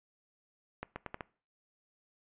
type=accelerating click train; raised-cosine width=0.5 ms; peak=-23 dBFS; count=5; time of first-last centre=0.83-1.208 s; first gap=130 ms; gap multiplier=0.79; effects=noise-tail reverb RT60 0.4 s tail -21 dB re dry + resampled to 8000 Hz